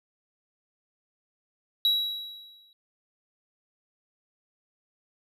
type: tone with exponential decay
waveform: triangle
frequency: 3884 Hz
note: B7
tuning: 30 cents flat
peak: -17 dBFS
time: 1.85-2.73 s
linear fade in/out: 1 ms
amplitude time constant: 190 ms
effects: resampled to 32000 Hz